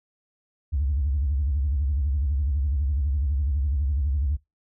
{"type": "tone with vibrato", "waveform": "sine", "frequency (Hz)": 70.4, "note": "C#2", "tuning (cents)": 27, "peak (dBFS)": -20, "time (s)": [0.72, 4.37], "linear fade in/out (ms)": 20, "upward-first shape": "sine", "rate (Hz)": 12, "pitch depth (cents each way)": 180, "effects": ["noise-tail reverb RT60 0.2 s tail -24 dB re dry", "tanh soft clip ceiling -17 dBFS"]}